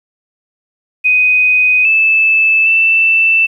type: tone with pitch steps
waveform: sine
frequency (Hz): 2500 / 2626 / 2658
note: D#7 / E7 / E7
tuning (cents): +8 / -7 / +14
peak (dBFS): -7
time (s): 1.04-3.47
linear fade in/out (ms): 20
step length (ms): 810
effects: 8-bit